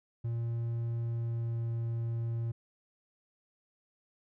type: tone with pitch glide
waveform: triangle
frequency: 116.6 to 115.79 Hz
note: A#2 to A#2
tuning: +1 to -11 cents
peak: -29 dBFS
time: 0.24-2.52 s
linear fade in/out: 10 ms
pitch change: -12 cents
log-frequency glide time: 1.04-1.67 s
effects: none